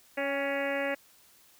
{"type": "harmonic tone with a mistuned harmonic", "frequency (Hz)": 278.9, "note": "C#4", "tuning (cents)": 11, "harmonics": [1, 2, 3, 4, 5, 6, 7, 8, 9, 10], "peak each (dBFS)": [-37, -31, -40, -45, -43, -38, -37, -40, -43, -45], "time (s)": [0.17, 0.95], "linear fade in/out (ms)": 10, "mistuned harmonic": 3, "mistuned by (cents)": -33, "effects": ["white hiss -60 dBFS RMS until 1.59 s"]}